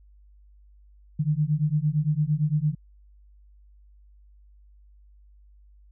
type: beating tone pair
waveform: sine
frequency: 146.83 / 155.63 Hz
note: D3 / D#3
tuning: 0 / +1 cents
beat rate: 8.8 Hz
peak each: -24 dBFS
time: 1.19-2.75 s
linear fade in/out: 10 ms
effects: added 50 Hz sine -51 dBFS peak until 5.91 s